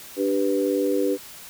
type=chord; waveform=sine; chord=G major; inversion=second; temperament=equal; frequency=293.7 / 392 / 493.9 Hz; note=D4 / G4 / B4; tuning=0 / 0 / 0 cents; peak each=-24 dBFS; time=0.16-1.18 s; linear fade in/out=50 ms; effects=white hiss -42 dBFS RMS until 1.49 s